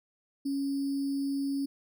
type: tone with sample-and-hold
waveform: sine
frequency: 277.2 Hz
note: C#4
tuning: in tune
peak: -28 dBFS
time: 0.45-1.66 s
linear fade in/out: 10 ms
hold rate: 4900 Hz
effects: none